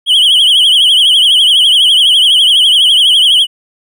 triangle tone with vibrato, 3119 Hz, G7, 9 cents flat, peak -3 dBFS, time 0.06-3.47 s, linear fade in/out 50 ms, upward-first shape triangle, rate 12 Hz, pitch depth 140 cents each way, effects none

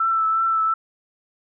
sine tone with vibrato, 1326 Hz, E6, 10 cents sharp, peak -17 dBFS, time 0-0.74 s, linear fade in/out 5 ms, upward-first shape triangle, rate 2.8 Hz, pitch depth 25 cents each way, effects none

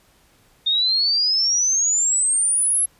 sine exponential sweep, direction up, 3643 to 11175 Hz, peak -16 dBFS, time 0.66-2.86 s, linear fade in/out 10 ms, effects pink hiss -57 dBFS RMS until 2.99 s + resampled to 32000 Hz

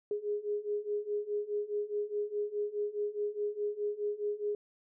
sine beating tone pair, 412.4 / 417.2 Hz, G#4 / G#4, -12 / +8 cents, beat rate 4.8 Hz, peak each -36 / -34 dBFS, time 0.11-4.55 s, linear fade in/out 2 ms, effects none

